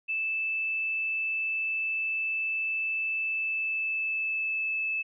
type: tone with pitch glide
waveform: sine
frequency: 2633 to 2616 Hz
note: E7 to E7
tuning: -3 to -14 cents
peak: -27 dBFS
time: 0.08-5.03 s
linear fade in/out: 20 ms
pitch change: -11 cents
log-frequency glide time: 3.22-4.75 s
effects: none